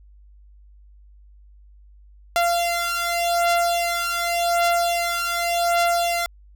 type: beating tone pair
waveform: sawtooth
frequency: 689 / 689.87 Hz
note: F5 / F5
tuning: -24 / -21 cents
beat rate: 0.87 Hz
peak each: -18 / -19 dBFS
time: 2.36-6.26 s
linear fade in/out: 0 ms
effects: added 50 Hz sine -46 dBFS peak until 6.55 s